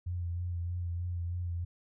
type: tone with vibrato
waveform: sine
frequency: 87.31 Hz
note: F2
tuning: in tune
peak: -32 dBFS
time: 0.06-1.65 s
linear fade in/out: 10 ms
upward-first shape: sine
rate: 3.2 Hz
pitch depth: 31 cents each way
effects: none